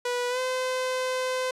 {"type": "tone with pitch glide", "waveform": "sawtooth", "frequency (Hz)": [490, 512.3], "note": ["B4", "C5"], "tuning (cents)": [-14, -37], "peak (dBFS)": -22, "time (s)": [0.05, 1.51], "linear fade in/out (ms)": 5, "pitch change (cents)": 77, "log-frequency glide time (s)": [0.29, 0.39], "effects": ["low-pass 9000 Hz 12 dB/octave"]}